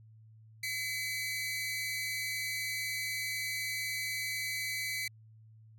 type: tone pair together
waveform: sawtooth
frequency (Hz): 2028 / 2277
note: B6 / C#7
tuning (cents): +45 / +46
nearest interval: major second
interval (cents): 201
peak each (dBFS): -33 / -34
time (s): 0.63-5.08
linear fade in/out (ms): 5
effects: added 110 Hz sine -54 dBFS peak until 5.78 s